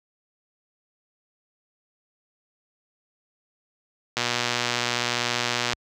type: click train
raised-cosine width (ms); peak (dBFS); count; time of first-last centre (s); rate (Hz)
0.2; -6; 190; 4.17-5.732; 121
effects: high-pass 60 Hz 12 dB/octave